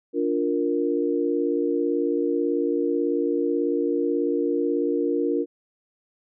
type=chord; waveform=sine; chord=Bb major; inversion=first; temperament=just; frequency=291.4 / 349.6 / 466.2 Hz; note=D4 / F4 / Bb4; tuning=-13 / +2 / 0 cents; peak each=-25 dBFS; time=0.13-5.46 s; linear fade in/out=50 ms; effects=none